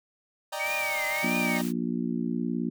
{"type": "chord", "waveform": "sawtooth", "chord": "Eb major seventh", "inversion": "third", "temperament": "equal", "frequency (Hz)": [587.3, 622.3, 784, 932.3], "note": ["D5", "Eb5", "G5", "Bb5"], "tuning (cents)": [0, 0, 0, 0], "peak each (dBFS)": -33, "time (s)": [0.52, 1.62], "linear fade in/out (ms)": 10}
{"type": "tone with vibrato", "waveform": "sine", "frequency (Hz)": 2226, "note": "C#7", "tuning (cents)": 7, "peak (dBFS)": -28, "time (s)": [0.59, 1.59], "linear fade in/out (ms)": 20, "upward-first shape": "triangle", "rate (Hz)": 1.6, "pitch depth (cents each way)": 160}
{"type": "noise", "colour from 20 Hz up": "white", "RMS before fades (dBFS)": -41, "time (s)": [0.62, 1.73], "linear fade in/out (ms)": 50}
{"type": "harmonic tone", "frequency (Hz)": 59.1, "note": "A#1", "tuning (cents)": 24, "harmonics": [3, 4, 5, 6], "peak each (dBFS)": [-32, -29, -34, -37], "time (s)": [1.23, 2.7], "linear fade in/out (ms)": 10}
{"effects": []}